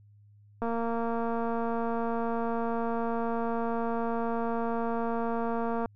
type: click train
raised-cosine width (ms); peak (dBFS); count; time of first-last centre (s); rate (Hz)
1; -19; 1211; 0.62-5.858; 231
effects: added 103 Hz sine -54 dBFS peak until 5.95 s